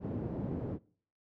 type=band-pass noise; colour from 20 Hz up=pink; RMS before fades=-37 dBFS; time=0-0.79 s; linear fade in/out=50 ms; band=120 to 340 Hz; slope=12 dB/octave; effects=noise-tail reverb RT60 0.5 s tail -23 dB re dry